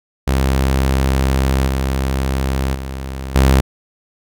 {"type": "tone with level steps", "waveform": "sawtooth", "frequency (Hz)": 66.5, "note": "C2", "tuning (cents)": 29, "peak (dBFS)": [-9, -12, -20, -5], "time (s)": [0.27, 3.61], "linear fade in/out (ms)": 10, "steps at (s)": [1.67, 2.74, 3.35], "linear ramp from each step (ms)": 10, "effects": []}